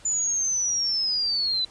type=linear sweep; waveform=sine; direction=down; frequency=7040 to 3965 Hz; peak=-22 dBFS; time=0.05-1.65 s; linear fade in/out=5 ms; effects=pink hiss -51 dBFS RMS until 1.7 s + resampled to 22050 Hz